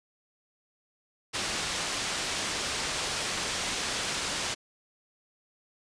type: low-pass noise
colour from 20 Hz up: white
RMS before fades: -32 dBFS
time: 1.33-4.55 s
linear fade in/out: 20 ms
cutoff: 6000 Hz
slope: 12 dB/octave
effects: resampled to 22050 Hz